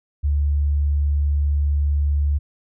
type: tone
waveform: sine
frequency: 72.4 Hz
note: D2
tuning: 24 cents flat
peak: -16 dBFS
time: 0.23-2.39 s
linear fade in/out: 20 ms
effects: none